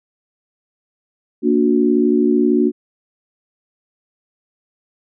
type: chord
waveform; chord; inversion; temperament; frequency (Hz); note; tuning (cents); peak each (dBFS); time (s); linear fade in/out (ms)
sine; Bb augmented; none; just; 233.1 / 291.4 / 364.2; Bb3 / D4 / F#4; 0 / -13 / -27; -16; 1.42-2.72; 50
effects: none